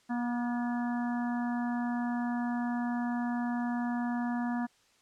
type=harmonic tone with a mistuned harmonic; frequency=240.3 Hz; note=B3; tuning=47 cents flat; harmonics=1 / 3 / 4 / 5 / 6 / 7; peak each=-30 / -39 / -42 / -47 / -48 / -44 dBFS; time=0.09-4.67 s; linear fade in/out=20 ms; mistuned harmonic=7; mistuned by=+28 cents; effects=white hiss -66 dBFS RMS until 5.01 s + low-pass 7000 Hz 12 dB/octave